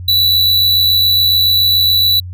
square tone with amplitude modulation, 3951 Hz, B7, in tune, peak -8 dBFS, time 0.08-2.2 s, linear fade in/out 5 ms, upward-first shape sine, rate 67.1 Hz, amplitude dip 30%, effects added 90 Hz sine -24 dBFS peak until 2.33 s

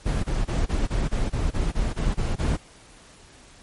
brown noise bursts, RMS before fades -23 dBFS, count 12, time 0.05-2.572 s, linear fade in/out 20 ms, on 190 ms, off 22 ms, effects pink hiss -50 dBFS RMS until 3.62 s + MP3 48 kbps

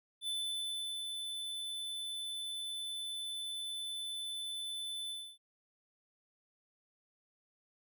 square tone with ADSR envelope, 3511 Hz, A7, 4 cents flat, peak -35 dBFS, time 0.21-5.38 s, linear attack 67 ms, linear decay 750 ms, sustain -4 dB, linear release 280 ms, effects none

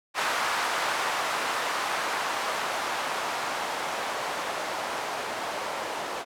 violet noise with low-pass filter sweep, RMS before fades -30 dBFS, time 0.14-6.25 s, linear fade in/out 50 ms, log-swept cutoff 1100 to 700 Hz, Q 1.2, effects none

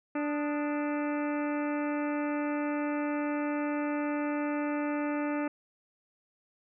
harmonic tone with a mistuned harmonic, 293.7 Hz, D4, in tune, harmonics 1 / 2 / 3 / 4 / 5 / 6 / 7 / 8 / 9, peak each -30 / -36 / -40 / -42 / -44 / -46 / -47 / -48 / -49 dBFS, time 0.15-5.48 s, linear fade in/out 5 ms, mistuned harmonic 4, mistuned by +88 cents, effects none

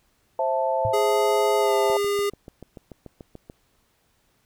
sine chord, A minor, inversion first, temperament just, 528 / 660 / 880 Hz, C5 / E5 / A5, +16 / +2 / 0 cents, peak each -25 dBFS, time 0.39-1.97 s, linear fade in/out 2 ms
sine tone with exponential decay, 108 Hz, A2, 32 cents flat, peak -21 dBFS, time 0.85-0.97 s, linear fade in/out 0 ms, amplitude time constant 25 ms
square tone with pitch glide, 415.3 to 405.6 Hz, G#4 to G#4, 0 to -41 cents, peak -22 dBFS, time 0.93-2.3 s, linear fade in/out 10 ms, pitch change -41 cents, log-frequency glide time 1.59-1.74 s
click train, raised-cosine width 2 ms, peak -26 dBFS, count 12, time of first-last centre 1.9-3.499 s, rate 6.88 Hz
effects pink hiss -66 dBFS RMS until 4.45 s

